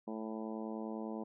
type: harmonic tone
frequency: 110 Hz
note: A2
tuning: in tune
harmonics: 2 / 3 / 4 / 5 / 6 / 7 / 8 / 9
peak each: -41 / -45 / -47 / -49 / -51 / -52 / -53 / -54 dBFS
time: 0.07-1.24 s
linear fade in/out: 10 ms
effects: none